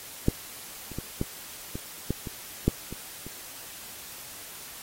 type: clicks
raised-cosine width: 3 ms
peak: -7 / -27 / -19 / -13 / -20 / -13 / -21 / -7 / -23 / -28 dBFS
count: 10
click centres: 0.284 / 0.917 / 0.986 / 1.214 / 1.755 / 2.106 / 2.272 / 2.68 / 2.926 / 3.266 s
effects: white hiss -43 dBFS RMS until 4.82 s + AAC 48 kbps